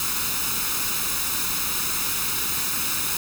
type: noise with comb filter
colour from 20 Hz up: white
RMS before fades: -25 dBFS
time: 0-3.17 s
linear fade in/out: 2 ms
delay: 0.77 ms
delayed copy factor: +0.65
effects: none